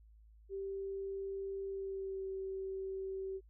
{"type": "tone with pitch glide", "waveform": "sine", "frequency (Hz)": [390.4, 383.7], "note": ["G4", "G4"], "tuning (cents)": [-7, -37], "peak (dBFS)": -38, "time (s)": [0.49, 3.41], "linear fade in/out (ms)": 50, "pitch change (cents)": -30, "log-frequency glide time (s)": [1.67, 2.27], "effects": ["added 54 Hz sine -58 dBFS peak until 3.49 s"]}